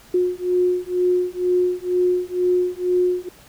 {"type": "beating tone pair", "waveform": "sine", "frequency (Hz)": [359.5, 361.6], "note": ["F#4", "F#4"], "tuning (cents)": [-50, -40], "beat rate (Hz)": 2.1, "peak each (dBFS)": -20, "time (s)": [0.14, 3.29], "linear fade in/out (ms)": 5, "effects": ["pink hiss -48 dBFS RMS until 3.48 s"]}